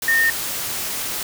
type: tone in noise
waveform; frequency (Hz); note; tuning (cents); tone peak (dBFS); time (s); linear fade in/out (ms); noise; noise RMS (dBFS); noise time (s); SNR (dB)
sine; 1830; A#6; -32; -14; 0.08-0.3; 2; white; -26; 0.02-1.23; +9
effects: none